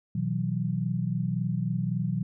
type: chord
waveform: sine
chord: B suspended fourth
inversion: none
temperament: equal with one note detuned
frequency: 123.47 / 161.33 / 185 Hz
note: B2 / E3 / F#3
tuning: 0 / -37 / 0 cents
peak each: -30 dBFS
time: 0.15-2.23 s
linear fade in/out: 5 ms
effects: none